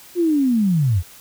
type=linear sweep; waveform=sine; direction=down; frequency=360.3 to 77.9 Hz; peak=-14 dBFS; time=0.15-1.03 s; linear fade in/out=50 ms; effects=white hiss -44 dBFS RMS until 1.2 s